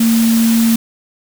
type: tone in noise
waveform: sine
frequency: 228.1 Hz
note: A#3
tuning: 37 cents flat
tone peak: -9 dBFS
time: 0-0.76 s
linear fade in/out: 5 ms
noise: white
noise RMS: -22 dBFS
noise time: 0-0.76 s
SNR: +10 dB
effects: none